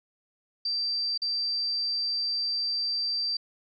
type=tone with dropouts; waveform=sine; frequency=4686 Hz; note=D8; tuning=5 cents flat; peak=-26 dBFS; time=0.65-3.37 s; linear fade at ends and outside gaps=5 ms; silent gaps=1.177-1.218 s; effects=none